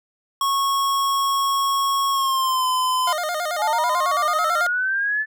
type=tone with pitch glide; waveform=square; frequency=1100 to 1020.4 Hz; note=C#6 to C6; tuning=-14 to -44 cents; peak=-19 dBFS; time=0.41-3.13 s; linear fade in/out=2 ms; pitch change=-130 cents; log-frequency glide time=2.11-2.66 s
type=tone with vibrato; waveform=25% pulse; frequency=659.3 Hz; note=E5; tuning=in tune; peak=-19 dBFS; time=3.07-4.67 s; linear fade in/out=5 ms; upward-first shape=square; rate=9.1 Hz; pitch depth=120 cents each way
type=linear sweep; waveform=sine; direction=up; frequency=825 to 1753 Hz; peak=-19 dBFS; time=3.58-5.26 s; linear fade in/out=50 ms
effects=none